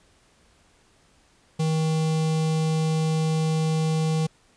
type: tone with notch filter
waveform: square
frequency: 158.5 Hz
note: D#3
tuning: 32 cents sharp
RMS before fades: -23 dBFS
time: 1.59-4.27 s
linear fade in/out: 10 ms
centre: 1600 Hz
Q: 1.1
effects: pink hiss -60 dBFS RMS until 4.56 s + resampled to 22050 Hz